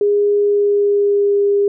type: tone with pitch glide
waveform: sine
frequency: 410 to 404.1 Hz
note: G#4 to G#4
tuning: -22 to -47 cents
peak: -11 dBFS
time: 0.01-1.68 s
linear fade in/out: 2 ms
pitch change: -25 cents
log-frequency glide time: 0.36-1.39 s
effects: none